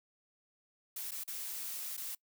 blue noise with dropouts, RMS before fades -41 dBFS, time 0.96-2.15 s, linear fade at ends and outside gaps 5 ms, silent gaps 1.11-1.117 / 1.237-1.277 / 1.968-1.975 s, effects noise-tail reverb RT60 0.1 s tail -24 dB re dry

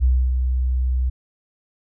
sine tone with ADSR envelope, 63.3 Hz, B1, 43 cents sharp, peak -12 dBFS, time 0-1.1 s, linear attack 37 ms, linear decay 270 ms, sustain -5 dB, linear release 12 ms, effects none

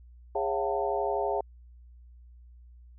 sine tone cluster, 409.5 / 549 / 677 / 749 / 894 Hz, G#4 / C#5 / E5 / F#5 / A5, -24 / -17 / +46 / +21 / +27 cents, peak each -31 / -33 / -32 / -34 / -34 dBFS, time 0.35-1.41 s, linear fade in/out 5 ms, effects added 60 Hz sine -49 dBFS peak until 2.98 s

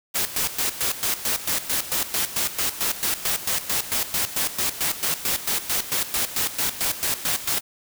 white noise with tremolo, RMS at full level -23 dBFS, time 0.14-7.61 s, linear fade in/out 20 ms, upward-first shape square, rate 4.5 Hz, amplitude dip 75%, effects none

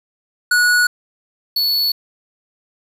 square tone pair in turn, 1463 / 4425 Hz, F#6 / C#8, -20 / -4 cents, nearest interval octave + perfect fifth, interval 1916 cents, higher second, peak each -12 / -15 dBFS, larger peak first, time 0.51-0.87 / 1.56-1.92 s, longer neither, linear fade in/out 5 ms, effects resampled to 32000 Hz + 7-bit

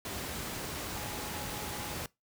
sine tone in noise, 837 Hz, G#5, 13 cents sharp, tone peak -46 dBFS, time 0.96-1.95 s, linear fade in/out 2 ms, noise pink, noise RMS -38 dBFS, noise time 0.05-2.06 s, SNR -11 dB, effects noise-tail reverb RT60 0.2 s tail -22 dB re dry + high-pass 60 Hz 12 dB/octave

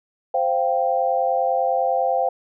sine chord, C suspended fourth, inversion none, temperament equal with one note detuned, 523.3 / 694 / 784 Hz, C5 / F5 / G5, 0 / -11 / 0 cents, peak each -22 dBFS, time 0.34-2.29 s, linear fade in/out 5 ms, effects none

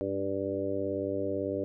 harmonic tone with a mistuned harmonic, 98 Hz, G2, in tune, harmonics 1 / 2 / 3 / 4 / 5 / 6, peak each -41 / -44 / -35 / -35 / -35 / -35 dBFS, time 0.01-1.64 s, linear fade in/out 0 ms, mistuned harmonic 2, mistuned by +24 cents, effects none

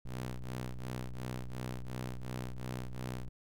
sawtooth ring-modulated tone, 63 Hz, B1, 35 cents sharp, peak -31 dBFS, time 0.05-3.29 s, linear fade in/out 5 ms, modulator 61.6 Hz, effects none

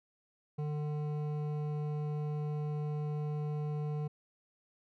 triangle tone with hard clipping, 149.5 Hz, D3, 31 cents sharp, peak -35 dBFS, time 0.58-4.08 s, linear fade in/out 10 ms, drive 15 dB, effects none

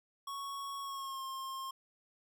square tone with pitch glide, 1108.7 to 1066.6 Hz, C#6 to C6, 0 to +33 cents, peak -40 dBFS, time 0.27-1.71 s, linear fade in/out 5 ms, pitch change -67 cents, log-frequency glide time 0.81-1.23 s, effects none

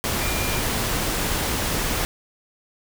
sine tone in noise, 2400 Hz, D7, 37 cents sharp, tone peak -32 dBFS, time 0.21-0.59 s, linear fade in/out 0 ms, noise pink, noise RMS -24 dBFS, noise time 0.04-2.05 s, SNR -11 dB, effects none

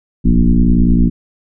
sine tone with frequency modulation, 112.6 Hz, A2, 40 cents sharp, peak -7 dBFS, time 0.24-1.1 s, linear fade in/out 20 ms, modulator 58.7 Hz, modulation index 2.7, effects none

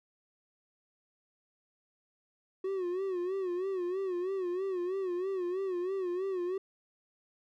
triangle tone with vibrato, 370 Hz, F#4, in tune, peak -29 dBFS, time 2.64-6.58 s, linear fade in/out 5 ms, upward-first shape sine, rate 3.1 Hz, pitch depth 97 cents each way, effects none

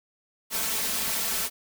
white noise with comb filter, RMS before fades -28 dBFS, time 0.5-1.5 s, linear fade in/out 50 ms, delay 4.5 ms, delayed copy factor +0.6, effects none

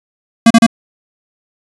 square tone bursts, 229.2 Hz, A#3, 29 cents flat, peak -3 dBFS, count 3, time 0.46-0.665 s, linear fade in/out 5 ms, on 45 ms, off 35 ms, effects resampled to 24000 Hz

